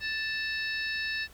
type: harmonic tone with a mistuned harmonic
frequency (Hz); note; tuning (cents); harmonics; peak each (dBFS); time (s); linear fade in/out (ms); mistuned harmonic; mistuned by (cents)
880; A5; 0; 2 / 3 / 4 / 5 / 6; -32 / -36 / -40 / -41 / -41; 0-1.28; 50; 4; +140
effects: added 63 Hz sine -57 dBFS peak until 1.33 s + pink hiss -56 dBFS RMS until 1.33 s